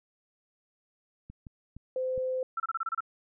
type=clicks; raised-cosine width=5 ms; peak=-32 dBFS; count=4; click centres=1.3 / 1.468 / 1.766 / 2.178 s
type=tone; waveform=sine; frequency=515 Hz; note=C5; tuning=28 cents flat; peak=-28 dBFS; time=1.96-2.43 s; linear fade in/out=2 ms
type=tone bursts; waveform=sine; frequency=1337 Hz; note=E6; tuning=24 cents sharp; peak=-28 dBFS; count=8; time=2.57-3.006 s; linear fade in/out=5 ms; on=30 ms; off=28 ms
effects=none